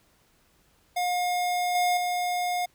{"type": "tone with level steps", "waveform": "square", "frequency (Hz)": 715, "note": "F5", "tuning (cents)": 41, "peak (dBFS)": [-25, -22, -26], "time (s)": [0.96, 2.66], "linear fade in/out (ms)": 10, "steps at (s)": [1.75, 1.97], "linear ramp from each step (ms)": 2, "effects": ["pink hiss -64 dBFS RMS until 2.74 s"]}